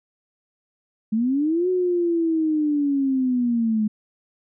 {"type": "linear two-way sweep", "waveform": "sine", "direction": "up then down", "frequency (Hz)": [210.7, 370, 210.7], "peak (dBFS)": -18, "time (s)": [1.12, 3.88], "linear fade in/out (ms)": 10, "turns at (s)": 1.69, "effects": []}